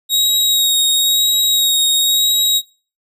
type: tone with vibrato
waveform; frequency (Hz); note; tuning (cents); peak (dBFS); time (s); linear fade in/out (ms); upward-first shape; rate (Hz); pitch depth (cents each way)
sawtooth; 3784; A#7; +25; -9; 0.09-2.62; 50; sine; 0.98; 18
effects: noise-tail reverb RT60 0.4 s tail -24 dB re dry